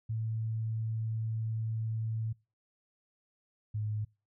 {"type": "tone pair in turn", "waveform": "sine", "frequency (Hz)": [111.4, 106.63], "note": ["A2", "G#2"], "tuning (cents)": [22, 46], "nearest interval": "minor second", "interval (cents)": 76, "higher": "first", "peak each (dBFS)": [-31, -31], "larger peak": "neither", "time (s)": [[0.09, 2.33], [3.74, 4.05]], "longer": "first", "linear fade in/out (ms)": 10, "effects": ["noise-tail reverb RT60 0.3 s tail -25 dB re dry"]}